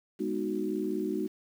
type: chord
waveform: sine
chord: G# minor seventh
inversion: none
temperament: equal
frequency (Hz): 207.7 / 246.9 / 311.1 / 370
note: G#3 / B3 / D#4 / F#4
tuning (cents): 0 / 0 / 0 / 0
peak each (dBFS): -35 / -38 / -33 / -33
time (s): 0.19-1.28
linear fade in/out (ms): 20
effects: 9-bit